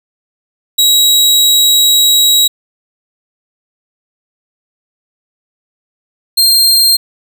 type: tone pair in turn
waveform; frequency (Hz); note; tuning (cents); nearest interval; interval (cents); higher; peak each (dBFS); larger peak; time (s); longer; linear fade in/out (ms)
sawtooth; 3850 / 4192; B7 / C8; -45 / +2; minor second; 147; second; -3; neither; 0.78-2.48 / 6.37-6.97; first; 10
effects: none